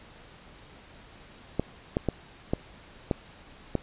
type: clicks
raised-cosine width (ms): 2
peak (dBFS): -11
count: 6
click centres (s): 1.596 / 1.969 / 2.087 / 2.535 / 3.112 / 3.753
effects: pink hiss -51 dBFS RMS until 3.82 s + resampled to 8000 Hz